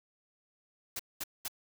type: noise bursts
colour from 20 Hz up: white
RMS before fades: -37 dBFS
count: 3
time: 0.96-1.482 s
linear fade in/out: 5 ms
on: 34 ms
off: 210 ms
effects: none